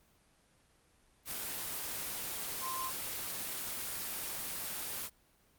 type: tone in noise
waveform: sine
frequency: 1043 Hz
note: C6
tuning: 6 cents flat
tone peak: -37 dBFS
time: 2.6-2.92 s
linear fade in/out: 50 ms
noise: white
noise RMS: -39 dBFS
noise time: 1.25-5.1 s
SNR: -1 dB
effects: pink hiss -68 dBFS RMS until 5.58 s + Opus 24 kbps